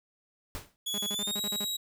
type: noise with exponential decay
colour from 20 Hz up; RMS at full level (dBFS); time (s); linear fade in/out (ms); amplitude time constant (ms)
pink; -36; 0.55-0.76; 0; 44
type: tone with pitch glide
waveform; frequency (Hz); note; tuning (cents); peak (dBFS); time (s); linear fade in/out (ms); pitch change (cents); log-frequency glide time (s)
sawtooth; 3380 to 3838; G#7 to A#7; +30 to +50; -28; 0.86-1.77; 10; +220; 1.1-1.38
type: tone bursts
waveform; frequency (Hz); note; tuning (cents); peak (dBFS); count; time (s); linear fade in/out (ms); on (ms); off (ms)
sawtooth; 205; G#3; -22; -32; 9; 0.94-1.646; 2; 42; 41
effects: none